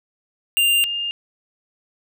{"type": "tone pair in turn", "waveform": ["square", "sine"], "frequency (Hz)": [2794, 2815], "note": ["F7", "F7"], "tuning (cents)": [0, 13], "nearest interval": "unison", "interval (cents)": 13, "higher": "second", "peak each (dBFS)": [-15, -22], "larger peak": "first", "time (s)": [[0.57, 0.84], [0.84, 1.11]], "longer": "neither", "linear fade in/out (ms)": 0, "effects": []}